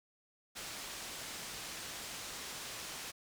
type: low-pass noise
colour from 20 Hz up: white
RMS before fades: -45 dBFS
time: 0.55-3.12 s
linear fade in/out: 20 ms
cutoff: 7300 Hz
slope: 12 dB/octave
effects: none